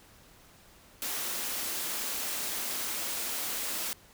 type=high-pass noise; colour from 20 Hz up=white; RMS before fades=-34 dBFS; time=1.02-3.93 s; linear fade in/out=0 ms; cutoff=190 Hz; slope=96 dB/octave; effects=pink hiss -57 dBFS RMS until 4.13 s